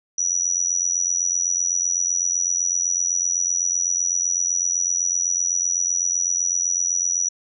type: tone with amplitude modulation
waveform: sine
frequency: 5860 Hz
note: F#8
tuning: 18 cents flat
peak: -15 dBFS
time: 0.18-7.29 s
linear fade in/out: 5 ms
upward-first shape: sine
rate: 87.9 Hz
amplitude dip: 90%
effects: none